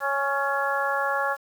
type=harmonic tone with a mistuned harmonic; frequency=277.2 Hz; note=C#4; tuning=in tune; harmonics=2 / 3 / 4 / 5 / 6; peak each=-29 / -29 / -29 / -29 / -29 dBFS; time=0-1.37 s; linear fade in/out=50 ms; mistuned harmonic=6; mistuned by=+27 cents; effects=8-bit